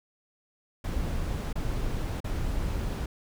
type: noise with dropouts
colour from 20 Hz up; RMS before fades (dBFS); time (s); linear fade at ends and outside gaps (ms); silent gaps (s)
brown; -30; 0.84-3.06; 5; 1.529-1.555 / 2.204-2.243
effects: none